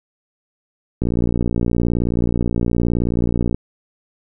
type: click train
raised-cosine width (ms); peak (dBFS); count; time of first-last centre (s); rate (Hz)
3; -6; 150; 1.02-3.545; 59
effects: none